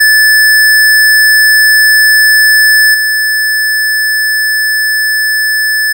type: tone with level steps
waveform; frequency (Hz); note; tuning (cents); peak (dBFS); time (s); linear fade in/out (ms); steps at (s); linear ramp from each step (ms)
square; 1740; A6; -20; -4 / -9; 0-5.93; 10; 2.94; 5
effects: none